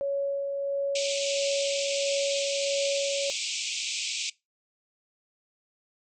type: tone with tremolo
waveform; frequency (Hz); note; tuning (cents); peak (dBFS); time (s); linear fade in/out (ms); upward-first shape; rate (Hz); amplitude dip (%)
sine; 558; C#5; +11; -25; 0.01-3.3; 0; sine; 1.5; 30
type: band-pass noise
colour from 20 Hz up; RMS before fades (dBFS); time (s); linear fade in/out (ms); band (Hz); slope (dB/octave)
pink; -32; 0.95-4.3; 5; 2300 to 8000; 96
effects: noise-tail reverb RT60 0.2 s tail -21 dB re dry